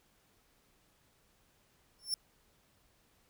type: tone with exponential growth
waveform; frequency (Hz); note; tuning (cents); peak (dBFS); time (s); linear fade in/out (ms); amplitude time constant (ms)
sawtooth; 5390; E8; +38; -25; 1.99-2.14; 1; 31
effects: pink hiss -70 dBFS RMS until 3.29 s